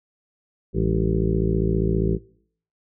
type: harmonic tone with a mistuned harmonic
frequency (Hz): 55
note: A1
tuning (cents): 0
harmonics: 1 / 2 / 3 / 4 / 5 / 6 / 7 / 8 / 9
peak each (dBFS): -25 / -26 / -25 / -28 / -34 / -30 / -25 / -32 / -38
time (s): 0.73-2.19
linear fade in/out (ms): 50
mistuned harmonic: 4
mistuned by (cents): -120
effects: noise-tail reverb RT60 0.6 s tail -21 dB re dry